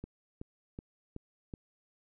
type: click train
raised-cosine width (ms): 3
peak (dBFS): -28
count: 5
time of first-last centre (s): 0.04-1.538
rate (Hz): 2.67
effects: none